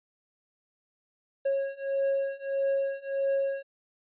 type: beating tone pair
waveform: triangle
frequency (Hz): 547 / 548.6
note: C#5 / C#5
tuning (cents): -23 / -18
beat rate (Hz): 1.6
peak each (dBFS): -28 / -27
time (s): 1.45-3.63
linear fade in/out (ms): 10
effects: resampled to 8000 Hz